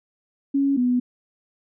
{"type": "tone pair in turn", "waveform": "sine", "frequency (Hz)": [277.2, 247.5], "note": ["C#4", "B3"], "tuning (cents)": [0, 4], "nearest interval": "major second", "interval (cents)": 196, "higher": "first", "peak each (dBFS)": -17, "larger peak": "neither", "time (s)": [[0.54, 0.77], [0.77, 1]], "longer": "neither", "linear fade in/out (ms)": 10, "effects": []}